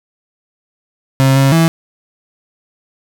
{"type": "tone with pitch steps", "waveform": "35% pulse", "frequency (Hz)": [134.2, 136.1, 164.2], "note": ["C3", "C#3", "E3"], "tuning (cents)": [44, -31, -6], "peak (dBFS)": -6, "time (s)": [1.2, 1.68], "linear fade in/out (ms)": 0, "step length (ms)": 160, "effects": []}